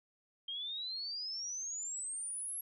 sine exponential sweep, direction up, 3180 to 11380 Hz, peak -38 dBFS, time 0.48-2.61 s, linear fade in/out 5 ms, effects none

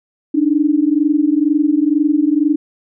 sine tone pair together, 287.8 / 309.9 Hz, D4 / D#4, -35 / -7 cents, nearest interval minor second, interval 128 cents, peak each -14 dBFS, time 0.34-2.56 s, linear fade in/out 10 ms, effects none

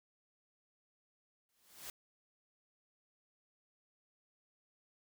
white noise with exponential growth, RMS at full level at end -44 dBFS, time 1.49-1.9 s, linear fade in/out 1 ms, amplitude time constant 87 ms, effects none

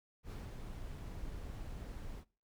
brown noise with ADSR envelope, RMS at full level -42 dBFS, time 0.23-2.25 s, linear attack 81 ms, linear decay 160 ms, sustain -3 dB, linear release 69 ms, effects noise-tail reverb RT60 0.4 s tail -23 dB re dry

